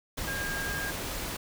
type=tone in noise; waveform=sine; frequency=1617 Hz; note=G#6; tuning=47 cents flat; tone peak=-33 dBFS; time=0.27-0.91 s; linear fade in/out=10 ms; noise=pink; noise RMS=-35 dBFS; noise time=0.17-1.37 s; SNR=-1 dB; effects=none